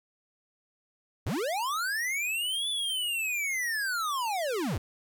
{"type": "linear two-way sweep", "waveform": "square", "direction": "up then down", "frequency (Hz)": [62, 3500, 62], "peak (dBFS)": -29, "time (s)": [1.26, 4.78], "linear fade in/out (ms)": 5, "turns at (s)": 2.69, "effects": ["11-bit"]}